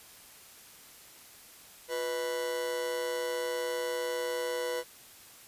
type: tone with amplitude modulation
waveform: 40% pulse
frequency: 493.9 Hz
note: B4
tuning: in tune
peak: -27 dBFS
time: 1.88-4.84 s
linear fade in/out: 50 ms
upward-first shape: sine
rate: 140 Hz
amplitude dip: 70%
effects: white hiss -53 dBFS RMS until 5.47 s + resampled to 32000 Hz